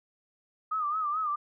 sine tone with vibrato, 1229 Hz, D#6, 22 cents flat, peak -27 dBFS, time 0.71-1.36 s, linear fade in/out 10 ms, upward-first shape sine, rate 4.6 Hz, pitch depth 93 cents each way, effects none

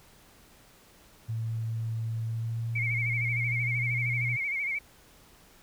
sine tone with pitch glide, 112.9 to 121 Hz, A2 to B2, +45 to -35 cents, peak -29 dBFS, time 1.28-4.37 s, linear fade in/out 20 ms, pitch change +120 cents, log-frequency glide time 2.22-3.8 s
sine tone with vibrato, 2217 Hz, C#7, in tune, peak -28 dBFS, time 2.75-4.79 s, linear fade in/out 10 ms, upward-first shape sine, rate 13 Hz, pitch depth 79 cents each way
effects pink hiss -57 dBFS RMS until 5.62 s

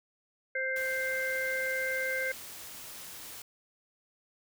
harmonic tone, 523.3 Hz, C5, in tune, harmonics 1 / 3 / 4, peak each -35 / -33 / -34 dBFS, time 0.55-2.32 s, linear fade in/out 5 ms
white noise, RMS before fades -45 dBFS, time 0.76-3.42 s, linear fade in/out 2 ms
effects none

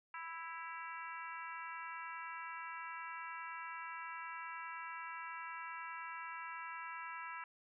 harmonic tone with a mistuned harmonic, 329.6 Hz, E4, in tune, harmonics 3 / 4 / 5 / 6 / 7 / 8, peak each -48 / -49 / -51 / -54 / -53 / -56 dBFS, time 0.14-7.44 s, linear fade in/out 2 ms, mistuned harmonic 8, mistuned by +64 cents, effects none

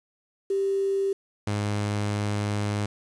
sine / sawtooth tone pair in turn, 392 / 103.54 Hz, G4 / G#2, 0 / -5 cents, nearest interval octave + major seventh, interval 2305 cents, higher first, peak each -22 / -21 dBFS, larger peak second, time 0.5-1.13 / 1.47-2.86 s, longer second, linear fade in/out 5 ms, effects resampled to 22050 Hz + 8-bit

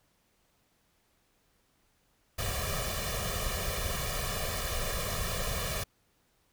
pink noise with comb filter, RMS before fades -33 dBFS, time 2.38-5.84 s, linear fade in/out 10 ms, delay 1.7 ms, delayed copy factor +0.95, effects pink hiss -71 dBFS RMS until 6.52 s

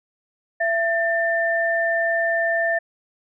sine tone pair together, 670.1 / 1789 Hz, E5 / A6, +28 / +28 cents, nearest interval octave + perfect fourth, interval 1700 cents, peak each -21 / -21 dBFS, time 0.6-2.79 s, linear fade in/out 10 ms, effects none

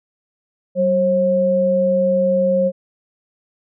sine tone pair together, 190 / 538 Hz, F#3 / C5, +46 / +48 cents, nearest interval octave + tritone, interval 1802 cents, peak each -20 / -14 dBFS, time 0.75-2.72 s, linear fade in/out 50 ms, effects none

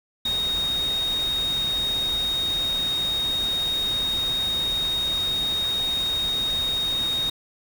sine tone in noise, 3729 Hz, A#7, in tune, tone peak -22 dBFS, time 0.25-7.3 s, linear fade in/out 5 ms, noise pink, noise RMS -35 dBFS, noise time 0.25-7.3 s, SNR +10 dB, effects none

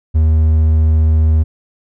triangle tone, 78.7 Hz, D#2, 20 cents sharp, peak -6 dBFS, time 0.14-1.44 s, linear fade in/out 20 ms, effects none

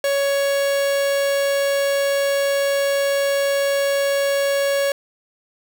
45% pulse tone, 558 Hz, C#5, 11 cents sharp, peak -17 dBFS, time 0.04-4.92 s, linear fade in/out 2 ms, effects none

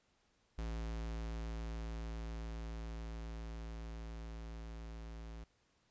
square tone with level ramp, 55.8 Hz, A1, 25 cents sharp, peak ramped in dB -39 to -47 dBFS, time 0.58-5.44 s, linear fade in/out 5 ms, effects pink hiss -75 dBFS RMS until 5.9 s + resampled to 16000 Hz

